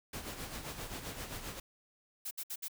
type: noise with tremolo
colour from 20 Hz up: pink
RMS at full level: -41 dBFS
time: 0.13-1.6 s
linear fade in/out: 5 ms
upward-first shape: sine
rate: 7.6 Hz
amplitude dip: 55%
type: noise bursts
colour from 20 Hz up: blue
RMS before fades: -40 dBFS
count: 4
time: 2.25-2.683 s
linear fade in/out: 10 ms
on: 61 ms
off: 63 ms
effects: none